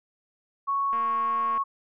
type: tone with pitch glide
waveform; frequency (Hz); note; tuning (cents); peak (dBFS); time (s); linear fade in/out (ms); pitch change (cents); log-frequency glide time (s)
sine; 1108.7 to 1101.7; C#6 to C#6; 0 to -11; -23; 0.67-1.64; 20; -11; 0.85-1.32
type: click train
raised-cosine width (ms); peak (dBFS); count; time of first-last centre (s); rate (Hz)
0.5; -27; 151; 0.93-1.577; 232
effects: none